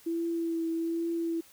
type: tone with vibrato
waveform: sine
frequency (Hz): 332.2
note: E4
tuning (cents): +13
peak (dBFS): -28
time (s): 0.06-1.41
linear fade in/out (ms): 10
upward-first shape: triangle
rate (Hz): 1.2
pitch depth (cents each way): 23
effects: white hiss -57 dBFS RMS until 1.52 s